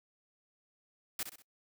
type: noise with echo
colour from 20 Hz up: white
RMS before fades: -36 dBFS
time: 1.19-1.23 s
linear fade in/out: 2 ms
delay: 64 ms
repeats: 3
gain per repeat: -8 dB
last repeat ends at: 1.422 s
effects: noise-tail reverb RT60 0.1 s tail -24 dB re dry